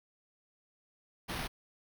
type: noise with sample-and-hold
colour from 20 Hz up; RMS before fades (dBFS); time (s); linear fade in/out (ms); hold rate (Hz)
pink; -38; 1.28-1.48; 20; 7350
effects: none